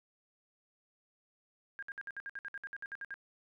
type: tone bursts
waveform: sine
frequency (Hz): 1616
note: G#6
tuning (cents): -48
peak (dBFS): -39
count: 15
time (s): 1.79-3.141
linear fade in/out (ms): 0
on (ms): 35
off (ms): 59
effects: none